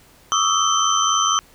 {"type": "tone cluster", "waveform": "sine", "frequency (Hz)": [1132, 1233, 1317, 3111, 6040], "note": ["C#6", "D#6", "E6", "G7", "F#8"], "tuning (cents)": [36, -16, -2, -14, 35], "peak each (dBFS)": -22, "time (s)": [0.32, 1.39], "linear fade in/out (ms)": 0, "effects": ["pink hiss -51 dBFS RMS until 1.54 s"]}